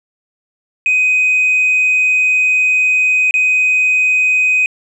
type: tone with dropouts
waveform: sine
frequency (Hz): 2508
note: D#7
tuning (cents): +13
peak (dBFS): -8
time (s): 0.86-4.66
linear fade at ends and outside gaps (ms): 1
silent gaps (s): 3.31-3.34
effects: tanh soft clip ceiling -7 dBFS